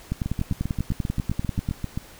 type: two click trains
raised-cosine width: 5 ms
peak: -12 / -14 dBFS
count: 17 / 14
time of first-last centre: 0.12-1.689 / 0.26-1.975 s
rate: 10.2 / 7.58 Hz
effects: pink hiss -47 dBFS RMS until 2.19 s